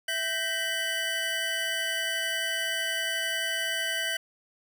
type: tone cluster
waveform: square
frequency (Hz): 660 / 1553 / 1879 / 1991 / 3001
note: E5 / G6 / A#6 / B6 / F#7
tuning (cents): +2 / -17 / +13 / +14 / +24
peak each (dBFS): -39 / -33 / -39 / -37 / -32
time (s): 0.08-4.17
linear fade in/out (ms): 5
effects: none